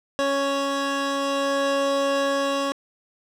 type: tone pair together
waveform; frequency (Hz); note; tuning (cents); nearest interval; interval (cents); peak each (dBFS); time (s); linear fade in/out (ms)
25% pulse; 277.2 / 554.9; C#4 / C#5; 0 / +2; octave; 1202; -23 / -19; 0.19-2.72; 0
effects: low-pass 7000 Hz 12 dB/octave + 8-bit